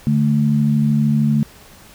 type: tone pair together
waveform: sine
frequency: 146 / 219.1 Hz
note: D3 / A3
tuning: -10 / -7 cents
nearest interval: perfect fifth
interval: 703 cents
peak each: -16 / -15 dBFS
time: 0.07-1.43 s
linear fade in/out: 0 ms
effects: pink hiss -44 dBFS RMS until 1.94 s